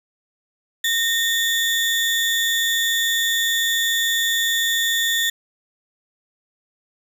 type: tone pair together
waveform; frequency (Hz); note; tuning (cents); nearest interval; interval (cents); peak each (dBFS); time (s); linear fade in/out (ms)
35% pulse; 1840 / 3473; A#6 / A7; -23 / -23; major seventh; 1100; -19; 0.84-5.3; 5
effects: none